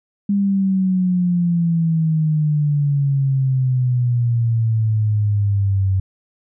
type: exponential sweep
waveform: sine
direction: down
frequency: 202.3 to 94.5 Hz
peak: -14 dBFS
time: 0.29-6 s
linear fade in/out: 5 ms
effects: none